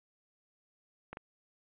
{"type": "clicks", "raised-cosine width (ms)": 0.5, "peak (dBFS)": -27, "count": 2, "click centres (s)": [1.13, 1.171], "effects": ["resampled to 8000 Hz"]}